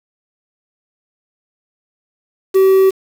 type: tone with quantisation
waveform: triangle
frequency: 382.7 Hz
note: G4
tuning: 42 cents flat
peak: -5 dBFS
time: 2.54-2.91 s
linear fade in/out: 20 ms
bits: 5
effects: none